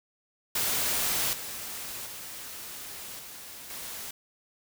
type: noise with level steps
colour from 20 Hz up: white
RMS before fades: -28 / -38 / -41 / -44 / -39 dBFS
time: 0.55-4.11 s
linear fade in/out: 5 ms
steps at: 1.33 / 2.06 / 3.19 / 3.7 s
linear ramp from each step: 2 ms
effects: none